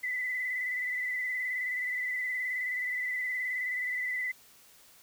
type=tone with vibrato; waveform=sine; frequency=2003 Hz; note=B6; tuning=24 cents sharp; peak=-30 dBFS; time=0.03-4.32 s; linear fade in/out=10 ms; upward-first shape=square; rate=19 Hz; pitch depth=27 cents each way; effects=white hiss -58 dBFS RMS until 5.02 s